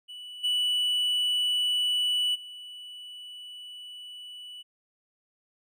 triangle tone with level steps, 2960 Hz, F#7, in tune, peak -38 / -22 / -39 dBFS, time 0.08-4.63 s, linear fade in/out 20 ms, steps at 0.43 / 2.34 s, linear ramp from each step 20 ms, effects none

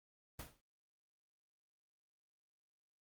pink noise with exponential decay, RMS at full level -43 dBFS, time 0.39-0.61 s, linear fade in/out 5 ms, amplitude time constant 47 ms, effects Opus 24 kbps

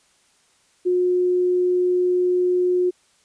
sine tone, 360.6 Hz, F#4, 45 cents flat, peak -16 dBFS, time 0.85-2.91 s, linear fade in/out 20 ms, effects white hiss -60 dBFS RMS until 3.24 s + resampled to 22050 Hz

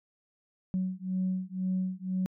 sine beating tone pair, 185 / 187 Hz, F#3 / F#3, 0 / +19 cents, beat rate 2 Hz, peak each -31 dBFS, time 0.74-2.26 s, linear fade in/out 0 ms, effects tanh soft clip ceiling -22 dBFS

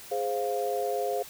sine chord, F minor, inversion first, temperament equal, 415.3 / 523.3 / 698.5 Hz, Ab4 / C5 / F5, 0 / 0 / 0 cents, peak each -31 dBFS, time 0.11-1.23 s, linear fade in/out 10 ms, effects white hiss -46 dBFS RMS until 1.29 s

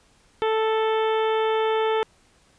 harmonic tone, 440.3 Hz, A4, 1 cent sharp, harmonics 1 / 2 / 3 / 4 / 5 / 6 / 7 / 8, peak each -21 / -26 / -31 / -36 / -37 / -41 / -38 / -40 dBFS, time 0.42-2.03 s, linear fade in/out 0 ms, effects pink hiss -59 dBFS RMS until 2.58 s + resampled to 22050 Hz

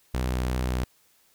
sawtooth tone with vibrato, 62.7 Hz, B1, 27 cents sharp, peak -21 dBFS, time 0.14-0.84 s, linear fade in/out 0 ms, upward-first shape triangle, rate 2.8 Hz, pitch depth 16 cents each way, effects white hiss -63 dBFS RMS until 1.34 s

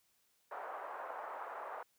white band-pass noise, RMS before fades -45 dBFS, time 0.51-1.83 s, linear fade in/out 5 ms, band 540 to 1200 Hz, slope 24 dB/octave, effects white hiss -75 dBFS RMS until 1.98 s

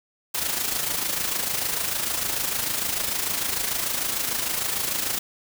white noise with amplitude modulation, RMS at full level -24 dBFS, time 0.34-5.19 s, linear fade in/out 10 ms, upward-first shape sine, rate 26.7 Hz, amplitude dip 55%, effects none

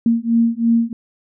sine beating tone pair, 229.8 / 232.8 Hz, A#3 / A#3, -25 / -2 cents, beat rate 3 Hz, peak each -16 dBFS, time 0.06-0.93 s, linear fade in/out 2 ms, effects none

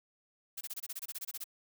blue noise bursts, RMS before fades -40 dBFS, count 14, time 0.57-1.442 s, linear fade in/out 10 ms, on 40 ms, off 24 ms, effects none

